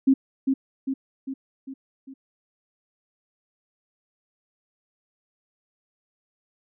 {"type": "tone with echo", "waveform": "sine", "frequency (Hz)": 267.9, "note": "C4", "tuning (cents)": 41, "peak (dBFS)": -13, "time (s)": [0.07, 0.14], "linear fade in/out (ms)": 10, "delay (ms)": 400, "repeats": 5, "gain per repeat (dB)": -5, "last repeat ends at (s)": 2.14, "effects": []}